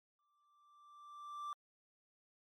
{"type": "tone with exponential growth", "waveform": "triangle", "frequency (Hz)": 1174.7, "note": "D6", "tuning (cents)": 0, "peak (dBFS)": -38, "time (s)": [0.19, 1.53], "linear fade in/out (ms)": 1, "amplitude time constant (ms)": 290, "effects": ["AAC 64 kbps"]}